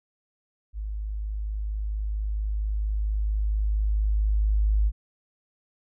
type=tone with level ramp; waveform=sine; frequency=52.2 Hz; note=G#1; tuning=10 cents sharp; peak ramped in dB=-29 to -18 dBFS; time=0.73-4.92 s; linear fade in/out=50 ms; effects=none